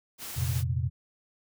white noise, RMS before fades -39 dBFS, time 0.18-0.64 s, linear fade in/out 50 ms
sine chord, F suspended fourth, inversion none, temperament equal, 87.31 / 116.54 / 130.81 Hz, F2 / Bb2 / C3, 0 / 0 / 0 cents, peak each -30 / -31 / -30 dBFS, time 0.36-0.9 s, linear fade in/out 20 ms
effects none

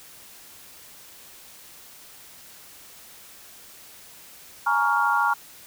sine chord, Bb minor seventh, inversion third, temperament just, 839.1 / 932.3 / 1118.8 / 1398.5 Hz, Ab5 / Bb5 / Db6 / F6, +18 / 0 / +16 / +2 cents, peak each -26 / -24 / -25 / -23 dBFS, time 4.66-5.34 s, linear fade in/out 10 ms, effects white hiss -47 dBFS RMS until 5.66 s

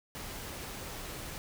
pink noise, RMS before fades -42 dBFS, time 0.15-1.38 s, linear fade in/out 0 ms, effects none

